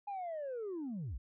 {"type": "linear sweep", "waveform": "sine", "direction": "down", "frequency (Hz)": [830.6, 44.07], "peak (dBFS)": -36, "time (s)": [0.07, 1.18], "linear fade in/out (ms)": 10, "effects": ["tanh soft clip ceiling -36 dBFS"]}